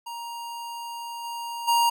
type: tone with level steps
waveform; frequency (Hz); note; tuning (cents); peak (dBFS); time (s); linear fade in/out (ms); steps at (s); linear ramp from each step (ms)
square; 938; A#5; +11; -34 / -32 / -19; 0.06-1.9; 10; 1.23 / 1.67; 20
effects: none